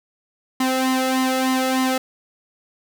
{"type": "tone with flanger", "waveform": "sawtooth", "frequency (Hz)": 260, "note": "C4", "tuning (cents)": -11, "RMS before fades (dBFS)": -20, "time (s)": [0.6, 1.98], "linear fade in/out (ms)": 5, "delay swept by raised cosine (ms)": [0.99, 1.51], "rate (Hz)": 3.3, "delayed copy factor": 0.8, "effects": []}